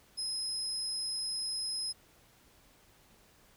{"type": "tone", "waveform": "35% pulse", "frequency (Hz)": 5110, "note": "D#8", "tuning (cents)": 45, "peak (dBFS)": -31, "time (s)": [0.17, 1.93], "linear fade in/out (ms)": 20, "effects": ["pink hiss -63 dBFS RMS until 3.56 s"]}